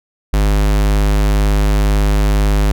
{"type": "tone", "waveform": "square", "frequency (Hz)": 51, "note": "G#1", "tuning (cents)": -31, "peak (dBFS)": -11, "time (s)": [0.33, 2.72], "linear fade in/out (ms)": 5, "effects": []}